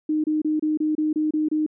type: tone bursts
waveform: sine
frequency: 307.7 Hz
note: D#4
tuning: 19 cents flat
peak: -19 dBFS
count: 9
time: 0.09-1.664 s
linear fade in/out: 5 ms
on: 150 ms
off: 28 ms
effects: none